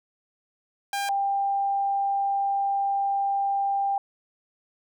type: tone pair in turn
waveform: sawtooth / sine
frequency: 800 / 793.6 Hz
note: G5 / G5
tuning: +35 / +21 cents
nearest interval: unison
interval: 14 cents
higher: first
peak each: -22 dBFS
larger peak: neither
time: 0.93-1.09 / 1.09-3.98 s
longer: second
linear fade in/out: 2 ms
effects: none